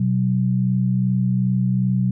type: tone pair together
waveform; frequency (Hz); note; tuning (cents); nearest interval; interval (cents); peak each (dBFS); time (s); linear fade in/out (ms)
sine; 125.61 / 188.2; B2 / F#3; +30 / +30; perfect fifth; 700; -19; 0-2.11; 5
effects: none